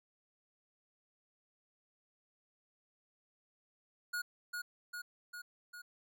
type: tone with echo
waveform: square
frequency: 1445 Hz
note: F#6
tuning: 41 cents flat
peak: -36 dBFS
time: 4.13-4.22 s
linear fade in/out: 10 ms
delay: 400 ms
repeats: 4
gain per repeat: -3 dB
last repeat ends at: 5.82 s
effects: none